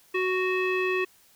square tone with low-pass filter, 370.5 Hz, F#4, 2 cents sharp, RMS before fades -26 dBFS, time 0.14-1.05 s, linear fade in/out 10 ms, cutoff 2400 Hz, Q 6.2, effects white hiss -59 dBFS RMS until 1.35 s

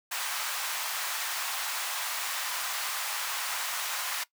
pink high-pass noise, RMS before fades -33 dBFS, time 0.11-4.24 s, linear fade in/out 10 ms, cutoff 860 Hz, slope 24 dB/octave, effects noise-tail reverb RT60 0.1 s tail -19 dB re dry

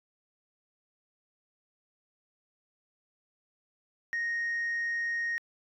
sine tone, 1864.7 Hz, A#6, in tune, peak -27 dBFS, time 4.13-5.38 s, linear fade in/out 0 ms, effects tanh soft clip ceiling -27 dBFS

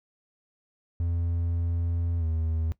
triangle tone with pitch glide, 85.1 to 80.7 Hz, F2 to E2, -44 to -36 cents, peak -23 dBFS, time 1-2.72 s, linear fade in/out 0 ms, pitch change -92 cents, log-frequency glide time 2.19-2.24 s, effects noise-tail reverb RT60 0.1 s tail -18 dB re dry

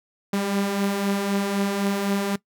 sawtooth beating tone pair, 196 / 199.9 Hz, G3 / G3, 0 / +34 cents, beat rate 3.9 Hz, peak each -26 / -19 dBFS, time 0.33-2.36 s, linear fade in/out 5 ms, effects noise-tail reverb RT60 0.1 s tail -20 dB re dry

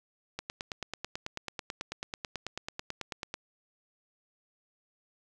click train, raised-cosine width 0.2 ms, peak -18 dBFS, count 28, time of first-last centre 0.39-3.341 s, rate 9.15 Hz, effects none

